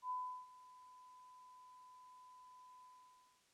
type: tone with ADSR envelope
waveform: sine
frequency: 1004 Hz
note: B5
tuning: 28 cents sharp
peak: -38 dBFS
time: 0.02-3.44 s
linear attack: 81 ms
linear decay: 360 ms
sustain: -20 dB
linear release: 610 ms
effects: white hiss -73 dBFS RMS until 3.53 s + low-pass 8000 Hz 12 dB/octave